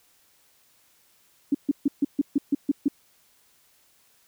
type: tone bursts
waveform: sine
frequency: 282.6 Hz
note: C#4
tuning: 34 cents sharp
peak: -17 dBFS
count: 9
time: 1.52-2.883 s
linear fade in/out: 5 ms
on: 27 ms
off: 140 ms
effects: white hiss -62 dBFS RMS until 4.27 s